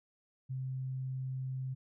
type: tone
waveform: sine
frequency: 130.81 Hz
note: C3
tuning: in tune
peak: -35 dBFS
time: 0.49-1.75 s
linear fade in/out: 20 ms
effects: none